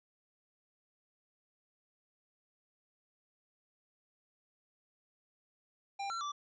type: tone with pitch steps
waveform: square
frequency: 795 / 1356 / 1166 Hz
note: G5 / E6 / D6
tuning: +24 / +49 / -13 cents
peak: -37 dBFS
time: 5.99-6.32 s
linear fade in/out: 10 ms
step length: 110 ms
effects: resampled to 16000 Hz